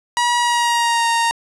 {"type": "tone with pitch glide", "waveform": "sawtooth", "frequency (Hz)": [962, 927.6], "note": ["B5", "A#5"], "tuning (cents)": [-46, -9], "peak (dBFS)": -11, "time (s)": [0.17, 1.31], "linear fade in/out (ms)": 0, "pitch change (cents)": -63, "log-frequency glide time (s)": [0.38, 1.07], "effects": ["resampled to 24000 Hz", "7-bit"]}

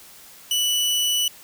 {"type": "tone", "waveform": "sawtooth", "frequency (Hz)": 2963, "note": "F#7", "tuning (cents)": 2, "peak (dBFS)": -16, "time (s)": [0.51, 1.28], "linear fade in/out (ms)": 2, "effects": ["white hiss -46 dBFS RMS until 1.43 s"]}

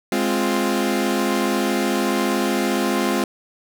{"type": "chord", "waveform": "sawtooth", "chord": "F minor", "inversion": "first", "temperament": "equal", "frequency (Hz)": [207.7, 261.6, 349.2], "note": ["Ab3", "C4", "F4"], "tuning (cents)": [0, 0, 0], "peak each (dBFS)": -19, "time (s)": [0.12, 3.24], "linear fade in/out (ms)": 2, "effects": []}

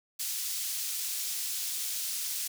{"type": "high-pass noise", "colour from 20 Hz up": "pink", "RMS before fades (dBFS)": -34, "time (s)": [0.19, 2.48], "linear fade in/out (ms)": 10, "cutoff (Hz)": 5000, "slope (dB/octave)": 12, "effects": []}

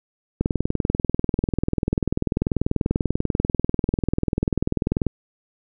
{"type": "click train", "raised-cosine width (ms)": 3, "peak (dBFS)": -7, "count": 96, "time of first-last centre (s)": [0.41, 5.067], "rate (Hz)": 20.4, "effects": []}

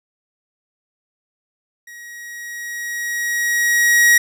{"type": "tone with level ramp", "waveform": "45% pulse", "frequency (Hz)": 1900, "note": "A#6", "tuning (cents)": 33, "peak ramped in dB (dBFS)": [-36, -8], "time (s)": [1.87, 4.18], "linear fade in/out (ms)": 5, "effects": []}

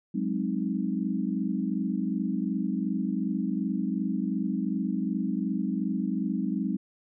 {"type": "chord", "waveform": "sine", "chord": "Ab dominant seventh", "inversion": "third", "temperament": "equal", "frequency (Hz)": [185, 207.7, 261.6, 311.1], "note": ["Gb3", "Ab3", "C4", "Eb4"], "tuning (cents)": [0, 0, 0, 0], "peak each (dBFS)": [-31, -30, -32, -34], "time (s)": [0.14, 6.77], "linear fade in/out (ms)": 10, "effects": []}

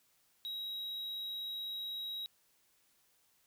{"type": "tone", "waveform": "triangle", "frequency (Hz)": 3834, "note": "A#7", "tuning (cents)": 48, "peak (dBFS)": -37, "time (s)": [0.45, 2.26], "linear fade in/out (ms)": 0, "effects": ["white hiss -72 dBFS RMS until 3.46 s"]}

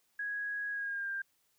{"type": "tone with pitch glide", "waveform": "sine", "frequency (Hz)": [1659, 1591.4], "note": ["G#6", "G6"], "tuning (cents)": [-2, 26], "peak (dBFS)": -34, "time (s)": [0.19, 1.22], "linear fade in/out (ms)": 5, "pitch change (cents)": -72, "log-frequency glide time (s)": [0.71, 1.1], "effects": ["white hiss -74 dBFS RMS until 1.58 s"]}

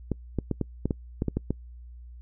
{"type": "clicks", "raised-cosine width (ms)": 3, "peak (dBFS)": -13, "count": 10, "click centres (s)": [0.117, 0.387, 0.513, 0.613, 0.856, 0.908, 1.221, 1.283, 1.37, 1.506], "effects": ["noise-tail reverb RT60 0.1 s tail -26 dB re dry", "added 60 Hz sine -42 dBFS peak until 2.21 s"]}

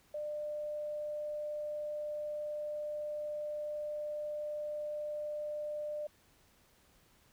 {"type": "tone", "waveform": "sine", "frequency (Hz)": 598, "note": "D5", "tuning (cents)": 31, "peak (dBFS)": -36, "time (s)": [0.14, 6.07], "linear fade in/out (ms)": 5, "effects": ["pink hiss -67 dBFS RMS until 7.32 s"]}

